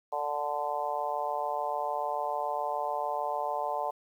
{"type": "harmonic tone with a mistuned harmonic", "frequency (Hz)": 146.83, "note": "D3", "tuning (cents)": 0, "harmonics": [3, 4, 5, 6, 7], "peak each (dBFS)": [-41, -35, -34, -34, -37], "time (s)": [0.12, 3.91], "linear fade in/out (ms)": 10, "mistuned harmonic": 3, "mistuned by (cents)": 19, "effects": ["10-bit"]}